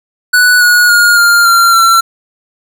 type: tone with pitch steps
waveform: square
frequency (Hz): 1480 / 1453.7 / 1427.9 / 1402.6 / 1377.7 / 1353.3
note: F#6 / F#6 / F6 / F6 / F6 / E6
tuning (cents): 0 / -31 / +38 / +7 / -24 / +45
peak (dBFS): -5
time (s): 0.33-2.01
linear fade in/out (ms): 10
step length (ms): 280
effects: none